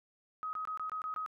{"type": "tone bursts", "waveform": "sine", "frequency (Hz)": 1264, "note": "D#6", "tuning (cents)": 27, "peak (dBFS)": -35, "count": 7, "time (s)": [0.43, 1.262], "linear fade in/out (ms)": 0, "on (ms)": 100, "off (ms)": 22, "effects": []}